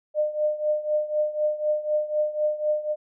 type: tone with tremolo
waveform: sine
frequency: 605 Hz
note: D#5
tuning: 49 cents flat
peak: -18 dBFS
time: 0.14-2.96 s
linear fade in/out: 50 ms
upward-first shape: triangle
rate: 4 Hz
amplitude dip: 85%
effects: none